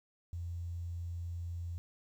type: tone with quantisation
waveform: sine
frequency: 86 Hz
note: F2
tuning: 26 cents flat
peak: -37 dBFS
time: 0.33-1.78 s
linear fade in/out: 0 ms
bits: 11
effects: none